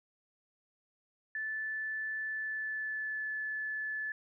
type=tone with pitch glide; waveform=sine; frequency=1749 to 1731.9 Hz; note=A6 to A6; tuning=-11 to -28 cents; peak=-34 dBFS; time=1.35-4.12 s; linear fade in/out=2 ms; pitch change=-17 cents; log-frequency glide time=2.27-3.29 s; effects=none